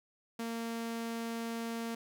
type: tone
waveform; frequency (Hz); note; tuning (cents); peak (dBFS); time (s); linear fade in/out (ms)
sawtooth; 230; A#3; -23; -32; 0.39-1.95; 5
effects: none